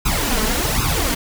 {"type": "noise with flanger", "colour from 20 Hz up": "pink", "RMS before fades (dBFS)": -19, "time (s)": [0.05, 1.15], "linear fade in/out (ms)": 10, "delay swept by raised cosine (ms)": [0.78, 4.68], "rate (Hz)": 1.3, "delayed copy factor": 1, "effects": []}